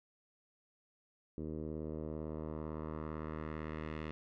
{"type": "tone with low-pass filter sweep", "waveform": "10% pulse", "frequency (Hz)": 77.78, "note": "D#2", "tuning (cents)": 0, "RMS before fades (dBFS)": -42, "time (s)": [1.38, 4.11], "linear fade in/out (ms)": 0, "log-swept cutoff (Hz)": [370, 2600], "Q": 1.4, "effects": []}